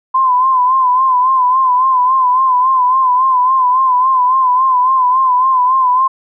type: tone with vibrato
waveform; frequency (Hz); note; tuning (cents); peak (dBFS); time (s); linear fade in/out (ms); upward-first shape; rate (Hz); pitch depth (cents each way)
sine; 1025; C6; -36; -8; 0.14-6.08; 10; sine; 3.6; 62
effects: none